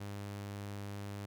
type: tone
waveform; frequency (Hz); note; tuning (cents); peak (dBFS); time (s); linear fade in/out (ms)
sawtooth; 101.1; G#2; -46; -37; 0-1.26; 10
effects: none

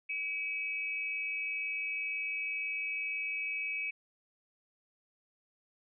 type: tone pair together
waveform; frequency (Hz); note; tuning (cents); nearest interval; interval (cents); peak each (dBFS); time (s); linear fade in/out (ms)
sine; 2290 / 2568; D7 / E7; -44 / -46; major second; 198; -36 / -36; 0.09-3.91; 10
effects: none

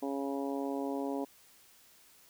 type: harmonic tone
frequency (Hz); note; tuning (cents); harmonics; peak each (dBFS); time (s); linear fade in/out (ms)
138.59; C#3; 0; 2 / 3 / 4 / 5 / 6 / 7; -35 / -39 / -41 / -43 / -45 / -46; 0.02-1.25; 10
effects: white hiss -61 dBFS RMS until 2.29 s

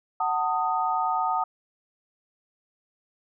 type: chord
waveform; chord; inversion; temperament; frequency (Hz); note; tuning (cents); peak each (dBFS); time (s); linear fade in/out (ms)
sine; D# diminished; first; just; 746.7 / 896 / 1244.5; F#5 / A5 / D#6; +16 / +31 / 0; -27; 0.2-1.44; 5
effects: none

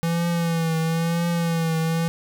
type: tone with vibrato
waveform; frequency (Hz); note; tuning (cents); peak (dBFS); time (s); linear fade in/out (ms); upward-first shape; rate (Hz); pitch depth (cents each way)
square; 166.3; E3; +16; -21; 0.03-2.08; 0; triangle; 1; 56
effects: none

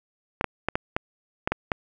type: clicks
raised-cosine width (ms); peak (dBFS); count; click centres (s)
0.5; -8; 8; 0.411 / 0.443 / 0.686 / 0.755 / 0.965 / 1.475 / 1.52 / 1.718
effects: none

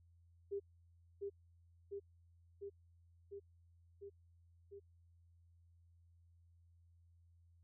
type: tone with echo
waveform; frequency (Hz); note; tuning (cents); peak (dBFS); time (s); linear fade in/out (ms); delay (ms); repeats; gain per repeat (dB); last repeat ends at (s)
sine; 399.7; G4; +34; -38; 0.51-0.6; 20; 700; 6; -2; 4.8
effects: added 85 Hz sine -65 dBFS peak until 7.63 s

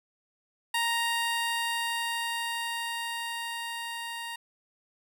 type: tone with level ramp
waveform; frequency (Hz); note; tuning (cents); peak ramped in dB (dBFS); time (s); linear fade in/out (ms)
15% pulse; 932.3; A#5; 0; -19 to -29; 0.74-4.36; 5
effects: none

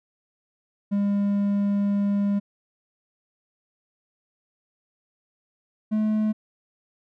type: tone pair in turn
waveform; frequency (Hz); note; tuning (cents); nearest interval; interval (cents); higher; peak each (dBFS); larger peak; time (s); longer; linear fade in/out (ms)
triangle; 201.8 / 214.9; G#3 / A3; -49 / -41; minor second; 108; second; -18; neither; 0.91-2.4 / 5.91-6.33; first; 20
effects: none

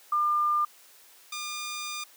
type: tone pair in turn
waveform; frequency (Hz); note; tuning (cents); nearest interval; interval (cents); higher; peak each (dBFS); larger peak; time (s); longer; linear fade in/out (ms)
sine / 10% pulse; 1200 / 1207.6; D6 / D6; +37 / +48; unison; 11; second; -22 / -25; first; 0.12-0.65 / 1.32-2.04; second; 5
effects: white hiss -55 dBFS RMS until 2.16 s + high-pass 400 Hz 12 dB/octave

